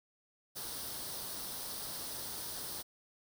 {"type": "noise with comb filter", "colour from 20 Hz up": "white", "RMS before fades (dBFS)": -42, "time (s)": [0.55, 2.83], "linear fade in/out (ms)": 20, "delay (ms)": 0.21, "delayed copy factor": 0.6, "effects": []}